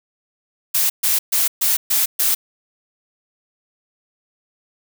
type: noise bursts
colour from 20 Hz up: blue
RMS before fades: -17 dBFS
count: 6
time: 0.74-2.35 s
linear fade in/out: 10 ms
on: 160 ms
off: 130 ms
effects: none